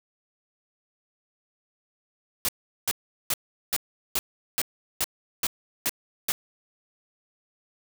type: noise bursts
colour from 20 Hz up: white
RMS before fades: -25 dBFS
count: 10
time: 2.45-6.32 s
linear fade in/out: 0 ms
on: 36 ms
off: 390 ms
effects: none